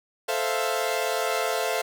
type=chord; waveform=sawtooth; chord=F major seventh; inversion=first; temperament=equal; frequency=440 / 523.3 / 659.3 / 698.5 Hz; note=A4 / C5 / E5 / F5; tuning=0 / 0 / 0 / 0 cents; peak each=-26 dBFS; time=0.28-1.82 s; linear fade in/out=10 ms; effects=none